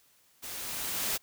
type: noise with level ramp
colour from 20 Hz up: white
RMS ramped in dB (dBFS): -41 to -30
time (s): 0.42-1.18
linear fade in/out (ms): 20
effects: white hiss -65 dBFS RMS until 1.22 s